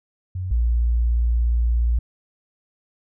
sine tone pair in turn, 91.6 / 58.53 Hz, F#2 / A#1, -17 / +8 cents, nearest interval minor sixth, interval 775 cents, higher first, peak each -24 / -16 dBFS, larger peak second, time 0.35-0.51 / 0.51-1.99 s, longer second, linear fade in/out 5 ms, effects none

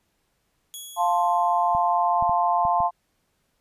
10% pulse tone with exponential decay, 3350 Hz, G#7, 14 cents sharp, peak -26 dBFS, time 0.74-2.17 s, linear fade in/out 0 ms, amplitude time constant 310 ms
sine chord, F major, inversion none, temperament equal, 698.5 / 880 / 1046.5 Hz, F5 / A5 / C6, 0 / 0 / 0 cents, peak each -22 / -23 / -24 dBFS, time 0.96-2.91 s, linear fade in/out 50 ms
clicks, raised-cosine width 5 ms, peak -24 dBFS, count 5, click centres 1.75 / 2.225 / 2.295 / 2.652 / 2.804 s
effects pink hiss -71 dBFS RMS until 3.6 s + resampled to 32000 Hz

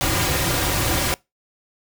pink noise with comb filter, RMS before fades -21 dBFS, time 0.01-1.14 s, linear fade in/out 0 ms, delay 4.6 ms, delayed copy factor -0.7, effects noise-tail reverb RT60 0.2 s tail -23 dB re dry

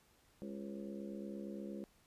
harmonic tone with a mistuned harmonic, 68.6 Hz, C#2, 17 cents flat, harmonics 3 / 4 / 5 / 6 / 7 / 8, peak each -45 / -53 / -49 / -55 / -54 / -54 dBFS, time 0.42-1.84 s, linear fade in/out 0 ms, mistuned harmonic 7, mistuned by +54 cents, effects pink hiss -70 dBFS RMS until 2.06 s + resampled to 32000 Hz

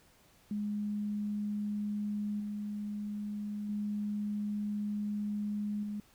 sine tone with level steps, 207.7 Hz, G#3, in tune, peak -32 / -35 / -32 / -35 dBFS, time 0.51-6 s, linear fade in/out 2 ms, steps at 2.4 / 3.69 / 5.83 s, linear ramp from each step 2 ms, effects pink hiss -64 dBFS RMS until 6.14 s

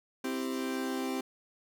40% pulse chord, C major, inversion none, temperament equal, 261.6 / 329.6 / 392 Hz, C4 / E4 / G4, 0 / 0 / 0 cents, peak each -33 / -39 / -37 dBFS, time 0.24-1.21 s, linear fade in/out 5 ms, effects none

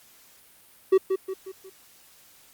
triangle tone with echo, 380.9 Hz, G4, 50 cents flat, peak -12 dBFS, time 0.92-0.98 s, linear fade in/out 10 ms, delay 180 ms, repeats 4, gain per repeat -7 dB, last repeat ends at 1.7 s, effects white hiss -55 dBFS RMS until 2.53 s + Opus 48 kbps

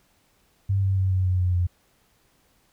sine tone with pitch steps, 98 / 96.37 / 94.77 / 93.2 / 91.65 / 90.13 / 88.63 Hz, G2 / G2 / F#2 / F#2 / F#2 / F#2 / F2, 0 / -29 / +42 / +13 / -16 / -45 / +26 cents, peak -19 dBFS, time 0.69-1.67 s, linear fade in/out 10 ms, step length 140 ms, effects pink hiss -64 dBFS RMS until 2.72 s

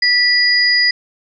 sine tone pair together, 1961 / 4899 Hz, B6 / D#8, -13 / -28 cents, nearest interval octave + major third, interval 1585 cents, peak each -13 dBFS, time 0.02-0.91 s, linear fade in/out 5 ms, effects none

